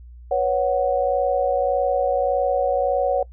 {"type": "chord", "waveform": "sine", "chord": "B suspended second", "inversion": "none", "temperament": "just", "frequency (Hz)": [493.9, 555.6, 740.8], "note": ["B4", "C#5", "F#5"], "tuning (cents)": [0, 4, 2], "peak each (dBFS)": [-24, -20, -22], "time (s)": [0.31, 3.23], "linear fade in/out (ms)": 5, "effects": ["noise-tail reverb RT60 0.1 s tail -22 dB re dry", "added 60 Hz sine -39 dBFS peak until 3.32 s"]}